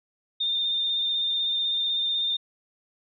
sine tone with vibrato, 3625 Hz, A#7, 49 cents flat, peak -23 dBFS, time 0.4-2.37 s, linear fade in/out 10 ms, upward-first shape sine, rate 16 Hz, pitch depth 21 cents each way, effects none

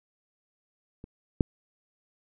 clicks, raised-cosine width 3 ms, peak -29 / -8 dBFS, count 2, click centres 1.041 / 1.408 s, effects none

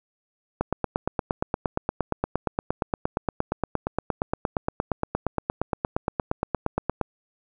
click train, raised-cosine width 1 ms, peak -9 dBFS, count 56, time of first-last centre 0.61-7.013 s, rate 8.59 Hz, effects none

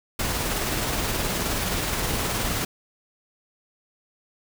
pink noise with tremolo, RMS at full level -25 dBFS, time 0.19-2.65 s, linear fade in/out 5 ms, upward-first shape sine, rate 19 Hz, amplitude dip 25%, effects none

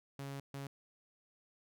sawtooth tone bursts at uneven times, 138.59 Hz, C#3, in tune, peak -38 dBFS, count 2, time 0.19-0.4 / 0.54-0.67 s, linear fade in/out 2 ms, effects none

